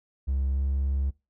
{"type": "tone with pitch glide", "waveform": "triangle", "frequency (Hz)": [67.4, 68.46], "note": ["C#2", "C#2"], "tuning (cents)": [-48, -21], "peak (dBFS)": -21, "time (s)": [0.27, 1.11], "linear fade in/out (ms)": 20, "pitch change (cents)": 27, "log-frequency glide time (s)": [0.53, 0.6], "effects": ["noise-tail reverb RT60 0.3 s tail -25 dB re dry", "tanh soft clip ceiling -17 dBFS"]}